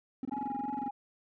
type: tone bursts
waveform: triangle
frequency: 261.6 Hz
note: C4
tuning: in tune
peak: -30 dBFS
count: 15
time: 0.23-0.881 s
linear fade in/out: 2 ms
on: 21 ms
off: 24 ms
type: tone with vibrato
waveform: sine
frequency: 830.6 Hz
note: G#5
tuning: in tune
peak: -34 dBFS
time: 0.31-0.91 s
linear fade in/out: 10 ms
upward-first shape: sine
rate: 3 Hz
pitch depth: 27 cents each way
effects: tanh soft clip ceiling -27 dBFS

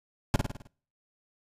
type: noise with echo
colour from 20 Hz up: brown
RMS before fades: -21 dBFS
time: 0.34-0.36 s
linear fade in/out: 0 ms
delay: 52 ms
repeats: 6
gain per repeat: -5 dB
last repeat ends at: 0.672 s
effects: noise-tail reverb RT60 0.5 s tail -24 dB re dry + resampled to 32000 Hz

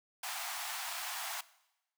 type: high-pass noise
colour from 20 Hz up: pink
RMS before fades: -40 dBFS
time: 0.23-1.41 s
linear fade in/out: 5 ms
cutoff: 680 Hz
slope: 96 dB/octave
effects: noise-tail reverb RT60 0.9 s tail -19 dB re dry

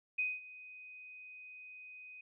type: tone with ADSR envelope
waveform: sine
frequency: 2502 Hz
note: D#7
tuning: 9 cents sharp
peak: -30 dBFS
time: 0.18-2.21 s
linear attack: 11 ms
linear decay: 210 ms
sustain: -19 dB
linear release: 4 ms
effects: none

